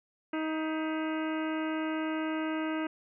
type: harmonic tone with a mistuned harmonic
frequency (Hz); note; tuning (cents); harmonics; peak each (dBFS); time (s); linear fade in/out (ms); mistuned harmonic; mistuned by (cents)
314.8; D#4; +20; 1 / 2 / 3 / 4 / 5 / 6 / 7 / 8 / 9; -31 / -39 / -42 / -42 / -42 / -46 / -51 / -48 / -49; 0.33-2.87; 5; 6; +100
effects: none